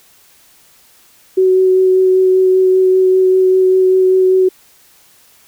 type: tone with vibrato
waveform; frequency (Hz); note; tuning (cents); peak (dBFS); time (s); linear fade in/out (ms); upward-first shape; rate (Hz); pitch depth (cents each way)
sine; 373.9; F#4; +18; -7; 1.37-4.49; 10; sine; 5.1; 10
effects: white hiss -48 dBFS RMS until 5.47 s